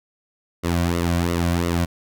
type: tone with flanger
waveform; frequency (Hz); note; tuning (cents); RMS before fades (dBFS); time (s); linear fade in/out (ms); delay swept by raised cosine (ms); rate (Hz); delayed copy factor
sawtooth; 85.9; F2; -28; -21; 0.63-1.86; 20; 1.2 to 2.4; 2.9; -0.75
effects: none